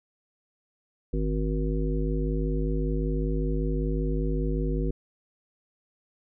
harmonic tone with a mistuned harmonic, 52.6 Hz, G#1, 23 cents sharp, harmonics 1 / 3 / 5 / 7 / 9, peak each -26 / -31 / -33 / -34 / -36 dBFS, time 1.13-4.91 s, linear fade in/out 5 ms, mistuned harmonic 1, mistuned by -110 cents, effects none

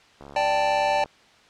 click train, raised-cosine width 1 ms, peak -28 dBFS, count 61, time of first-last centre 0.21-1.059 s, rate 70.7 Hz
square chord, D suspended fourth, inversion none, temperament just, 587.3 / 783.1 / 881 Hz, D5 / G5 / A5, 0 / -2 / +2 cents, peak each -25 dBFS, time 0.36-1.04 s, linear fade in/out 2 ms
effects white hiss -54 dBFS RMS until 1.49 s + low-pass 4000 Hz 12 dB/octave

